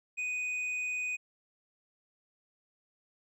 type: tone with hard clipping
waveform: sine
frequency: 2489 Hz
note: D#7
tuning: in tune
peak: -33 dBFS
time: 0.17-1.17 s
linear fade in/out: 20 ms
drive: 4 dB
effects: none